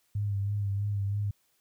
sine tone with vibrato, 101.1 Hz, G#2, 46 cents flat, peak -27 dBFS, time 0.15-1.31 s, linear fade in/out 5 ms, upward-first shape sine, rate 3.1 Hz, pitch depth 37 cents each way, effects white hiss -71 dBFS RMS until 1.6 s

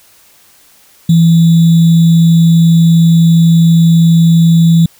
sine tone with sample-and-hold, 166.1 Hz, E3, 13 cents sharp, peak -3 dBFS, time 1.09-4.86 s, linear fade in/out 5 ms, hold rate 3675 Hz, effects white hiss -45 dBFS RMS until 4.99 s

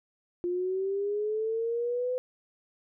sine linear sweep, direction up, 349.2 to 508 Hz, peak -27 dBFS, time 0.44-2.18 s, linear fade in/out 0 ms, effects none

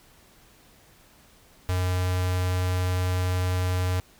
square tone with notch filter, 91.1 Hz, F#2, 26 cents flat, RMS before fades -25 dBFS, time 1.69-4 s, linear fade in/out 0 ms, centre 220 Hz, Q 0.9, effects pink hiss -56 dBFS RMS until 4.19 s

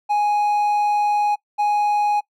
triangle tone pair in turn, 830.6 / 830.6 Hz, G#5 / G#5, 0 / 0 cents, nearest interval unison, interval 0 cents, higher neither, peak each -14 dBFS, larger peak neither, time 0.09-1.36 / 1.58-2.21 s, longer first, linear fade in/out 20 ms, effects noise-tail reverb RT60 0.1 s tail -22 dB re dry

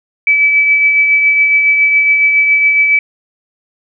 sine tone with tremolo, 2300 Hz, D7, 37 cents flat, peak -5 dBFS, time 0.27-2.99 s, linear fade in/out 2 ms, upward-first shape triangle, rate 7.2 Hz, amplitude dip 40%, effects none

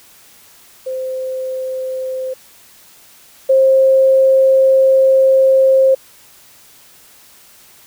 sine tone pair in turn, 519 / 531.1 Hz, C5 / C5, -14 / +26 cents, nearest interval unison, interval 40 cents, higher second, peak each -19 / -7 dBFS, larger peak second, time 0.86-2.34 / 3.49-5.95 s, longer second, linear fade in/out 10 ms, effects white hiss -45 dBFS RMS until 7.86 s

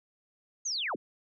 sine linear sweep, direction down, 6645 to 108.8 Hz, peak -30 dBFS, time 0.65-0.96 s, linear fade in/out 10 ms, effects none

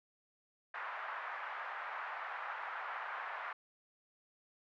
white band-pass noise, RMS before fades -43 dBFS, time 0.74-3.53 s, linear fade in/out 5 ms, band 750 to 1700 Hz, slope 24 dB/octave, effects none

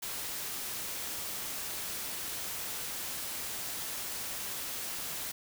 white noise, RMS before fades -38 dBFS, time 0.02-5.32 s, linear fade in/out 10 ms, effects none

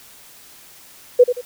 sine tone with echo, 492.8 Hz, B4, 4 cents flat, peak -5 dBFS, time 1.19-1.24 s, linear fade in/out 10 ms, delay 87 ms, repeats 2, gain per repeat -10 dB, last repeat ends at 1.414 s, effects white hiss -45 dBFS RMS until 1.45 s

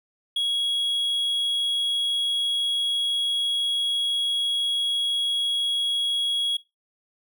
triangle tone, 3322 Hz, G#7, in tune, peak -20 dBFS, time 0.36-6.57 s, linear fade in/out 5 ms, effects noise-tail reverb RT60 0.2 s tail -17 dB re dry

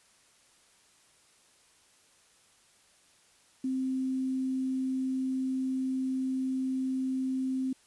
sine tone with quantisation, 261.4 Hz, C4, 1 cent flat, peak -28 dBFS, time 3.64-7.73 s, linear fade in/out 5 ms, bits 9, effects white hiss -63 dBFS RMS until 7.86 s + resampled to 24000 Hz

